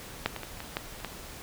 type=clicks; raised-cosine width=0.3 ms; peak=-9 / -19 / -21 / -22 / -13 / -29 / -17 dBFS; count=7; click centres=0.26 / 0.363 / 0.433 / 0.604 / 0.769 / 1.002 / 1.047 s; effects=pink hiss -44 dBFS RMS until 1.42 s